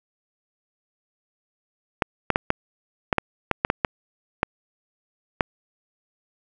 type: clicks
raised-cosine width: 0.5 ms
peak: -3 dBFS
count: 12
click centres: 2.022 / 2.303 / 2.359 / 2.504 / 3.128 / 3.183 / 3.513 / 3.649 / 3.701 / 3.848 / 4.431 / 5.408 s
effects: none